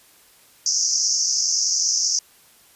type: band-pass noise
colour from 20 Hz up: white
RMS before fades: -21 dBFS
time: 0.66-2.19 s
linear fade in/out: 2 ms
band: 5100 to 6500 Hz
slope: 96 dB/octave
effects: white hiss -53 dBFS RMS until 2.75 s + resampled to 32000 Hz